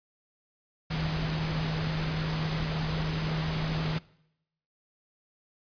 sine tone in noise, 157.9 Hz, D#3, 26 cents sharp, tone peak -29 dBFS, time 0.9-3.99 s, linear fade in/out 10 ms, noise pink, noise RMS -34 dBFS, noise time 0.9-3.99 s, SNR +2 dB, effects noise-tail reverb RT60 0.8 s tail -22 dB re dry + resampled to 11025 Hz

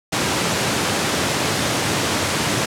pink high-pass noise, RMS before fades -20 dBFS, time 0.12-2.66 s, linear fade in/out 10 ms, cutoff 100 Hz, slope 24 dB/octave, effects low-pass 9000 Hz 12 dB/octave

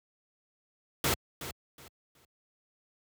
pink noise with echo, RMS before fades -27 dBFS, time 1.04-1.14 s, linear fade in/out 2 ms, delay 370 ms, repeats 3, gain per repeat -12 dB, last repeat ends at 2.25 s, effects high-pass 80 Hz 12 dB/octave

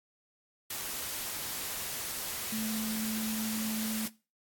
sine tone in noise, 219 Hz, A3, 8 cents flat, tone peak -33 dBFS, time 2.52-4.06 s, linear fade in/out 5 ms, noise white, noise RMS -37 dBFS, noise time 0.7-4.08 s, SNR +1 dB, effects noise-tail reverb RT60 0.3 s tail -19 dB re dry + AAC 64 kbps

